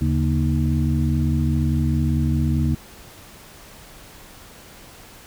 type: harmonic tone with a mistuned harmonic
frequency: 77.78 Hz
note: D#2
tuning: in tune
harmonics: 1 / 2 / 3 / 4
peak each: -21 / -21 / -24 / -28 dBFS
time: 0.01-2.75 s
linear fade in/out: 5 ms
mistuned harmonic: 2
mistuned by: -150 cents
effects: pink hiss -44 dBFS RMS until 5.26 s